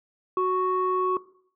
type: tone pair together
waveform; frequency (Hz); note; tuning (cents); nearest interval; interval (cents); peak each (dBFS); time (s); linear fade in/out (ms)
sine; 370 / 1108.7; F#4 / C#6; 0 / 0; octave + perfect fifth; 1900; -23; 0.37-1.17; 2
effects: noise-tail reverb RT60 0.6 s tail -19 dB re dry + tanh soft clip ceiling -15 dBFS